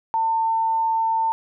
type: tone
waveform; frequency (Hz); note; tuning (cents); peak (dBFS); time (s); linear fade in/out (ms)
sine; 899; A5; +37; -18; 0.14-1.32; 0
effects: none